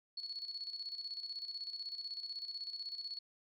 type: tone with tremolo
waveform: sine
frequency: 4391 Hz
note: C#8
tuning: 17 cents flat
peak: -39 dBFS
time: 0.17-3.19 s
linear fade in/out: 5 ms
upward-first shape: square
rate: 16 Hz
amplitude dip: 60%
effects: none